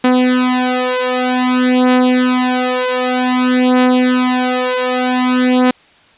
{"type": "beating tone pair", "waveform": "sawtooth", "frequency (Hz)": [251.9, 252.43], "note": ["B3", "B3"], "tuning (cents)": [34, 38], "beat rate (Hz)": 0.53, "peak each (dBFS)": -10, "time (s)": [0.04, 5.71], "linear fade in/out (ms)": 5, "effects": ["white hiss -47 dBFS RMS until 6.17 s", "resampled to 8000 Hz"]}